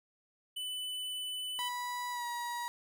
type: tone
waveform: square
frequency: 2997 Hz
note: F#7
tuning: 22 cents sharp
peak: -37 dBFS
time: 0.56-1.69 s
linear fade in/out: 10 ms
type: tone with pitch glide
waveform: 35% pulse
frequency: 981 to 957.5 Hz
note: B5 to A#5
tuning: -12 to +46 cents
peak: -34 dBFS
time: 1.59-2.68 s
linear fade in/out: 0 ms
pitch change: -42 cents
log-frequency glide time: 2.11-2.25 s
effects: none